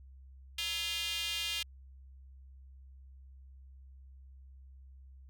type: tone with high-pass filter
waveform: square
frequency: 187.7 Hz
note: F#3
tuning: 25 cents sharp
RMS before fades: -36 dBFS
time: 0.58-1.63 s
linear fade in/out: 5 ms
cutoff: 3000 Hz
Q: 3.5
effects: added 66 Hz sine -51 dBFS peak until 5.29 s